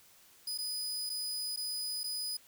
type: tone with dropouts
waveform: sawtooth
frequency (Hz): 4978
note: D#8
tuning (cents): 0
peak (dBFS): -32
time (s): 0.47-2.37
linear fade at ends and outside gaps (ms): 5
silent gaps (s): 0.577-0.585 / 1.095-1.099 / 1.562-1.572 / 2.034-2.04
effects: white hiss -61 dBFS RMS until 2.47 s